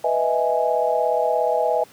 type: chord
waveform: sine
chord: E major seventh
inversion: second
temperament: equal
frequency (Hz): 493.9 / 622.3 / 659.3 / 830.6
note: B4 / D#5 / E5 / G#5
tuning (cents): 0 / 0 / 0 / 0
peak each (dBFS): -23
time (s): 0.04-1.84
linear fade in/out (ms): 5
effects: pink hiss -49 dBFS RMS until 1.92 s + high-pass 150 Hz 12 dB/octave